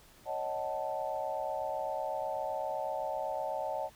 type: chord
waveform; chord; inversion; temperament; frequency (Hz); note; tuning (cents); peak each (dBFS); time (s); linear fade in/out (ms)
sine; D# half-diminished seventh; third; equal with one note detuned; 554.4 / 622.3 / 748.6 / 880; C#5 / D#5 / F#5 / A5; 0 / 0 / +20 / 0; -39 / -37 / -39 / -38; 0.25-3.9; 50
effects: pink hiss -59 dBFS RMS until 3.95 s